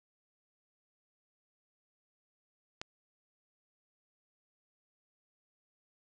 click, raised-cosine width 0.2 ms, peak -21 dBFS, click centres 2.815 s, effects resampled to 22050 Hz

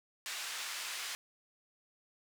pink band-pass noise, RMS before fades -41 dBFS, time 0.26-1.15 s, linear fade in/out 0 ms, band 1600 to 9100 Hz, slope 12 dB/octave, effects none

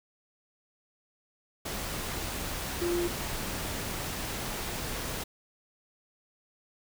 sine tone in noise, 347.1 Hz, F4, 11 cents flat, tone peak -27 dBFS, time 2.81-3.08 s, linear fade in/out 10 ms, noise pink, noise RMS -35 dBFS, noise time 1.65-5.24 s, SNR +5 dB, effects none

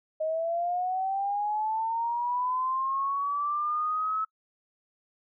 sine linear sweep, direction up, 622.3 to 1300 Hz, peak -26 dBFS, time 0.2-4.25 s, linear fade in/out 10 ms, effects noise-tail reverb RT60 0.1 s tail -24 dB re dry

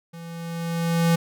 square tone with level ramp, 167.6 Hz, E3, 29 cents sharp, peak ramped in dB -38 to -16 dBFS, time 0.13-1.16 s, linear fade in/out 10 ms, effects none

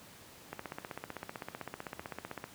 click train, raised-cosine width 0.5 ms, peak -24 dBFS, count 31, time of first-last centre 0.53-2.441 s, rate 15.7 Hz, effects pink hiss -54 dBFS RMS until 2.54 s + high-pass 100 Hz 12 dB/octave

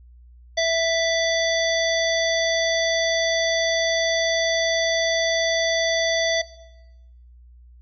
harmonic tone with a mistuned harmonic, 659.3 Hz, E5, in tune, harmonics 1 / 3 / 5 / 7 / 9, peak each -20 / -25 / -27 / -28 / -30 dBFS, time 0.57-6.42 s, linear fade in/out 10 ms, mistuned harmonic 5, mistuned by +84 cents, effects noise-tail reverb RT60 1.0 s tail -19 dB re dry + added 60 Hz sine -45 dBFS peak until 7.81 s

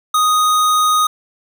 square tone, 1244.5 Hz, D#6, in tune, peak -12 dBFS, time 0.14-1.07 s, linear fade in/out 5 ms, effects none

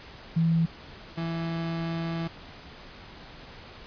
sine / 35% pulse tone pair in turn, 164.81 / 165.86 Hz, E3 / E3, 0 / +11 cents, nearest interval unison, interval 11 cents, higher second, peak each -20 / -27 dBFS, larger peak first, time 0.36-0.66 / 1.17-2.28 s, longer second, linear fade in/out 10 ms, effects pink hiss -46 dBFS RMS until 3.86 s + resampled to 11025 Hz

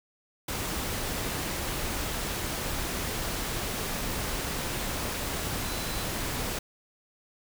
sine tone in noise, 4019 Hz, B7, 30 cents sharp, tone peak -43 dBFS, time 5.65-6.03 s, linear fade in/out 5 ms, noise pink, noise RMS -32 dBFS, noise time 0.48-6.59 s, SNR -14 dB, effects none

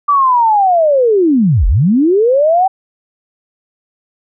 sine linear two-way sweep, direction down then up, 1174.7 to 36.31 to 778 Hz, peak -7 dBFS, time 0.08-2.68 s, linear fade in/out 10 ms, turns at 1.67 s, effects none

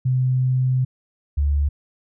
sine tone pair in turn, 128.5 / 71.97 Hz, C3 / D2, -31 / -34 cents, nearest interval minor seventh, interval 1003 cents, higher first, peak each -16 dBFS, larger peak neither, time 0.05-0.85 / 1.37-1.69 s, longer first, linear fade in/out 10 ms, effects none

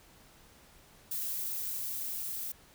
violet noise with level ramp, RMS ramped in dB -35 to -38 dBFS, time 1.11-2.52 s, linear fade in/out 5 ms, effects pink hiss -59 dBFS RMS until 2.74 s

